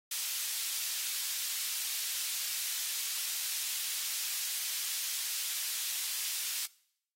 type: high-pass noise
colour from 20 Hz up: pink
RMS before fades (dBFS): -36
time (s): 0.11-6.66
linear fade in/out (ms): 5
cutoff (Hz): 3600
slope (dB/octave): 12
effects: noise-tail reverb RT60 0.7 s tail -22 dB re dry + AAC 48 kbps